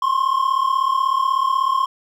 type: tone pair together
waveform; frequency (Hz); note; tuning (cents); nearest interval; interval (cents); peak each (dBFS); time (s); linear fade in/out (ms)
triangle; 1046.5 / 1082.8; C6 / C#6; 0 / -41; minor second; 59; -17; 0.02-1.86; 5
effects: none